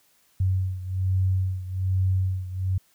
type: beating tone pair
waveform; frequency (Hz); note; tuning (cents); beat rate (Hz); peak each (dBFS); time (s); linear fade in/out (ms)
sine; 93.5 / 94.7; F#2 / F#2; +19 / +41; 1.2; -23 / -27; 0.4-2.78; 5
effects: white hiss -63 dBFS RMS until 2.94 s